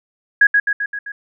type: tone with echo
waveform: sine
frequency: 1658 Hz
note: G#6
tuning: 3 cents flat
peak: -6 dBFS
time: 0.41-0.47 s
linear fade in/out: 5 ms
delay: 130 ms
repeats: 5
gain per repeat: -4 dB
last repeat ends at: 1.12 s
effects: none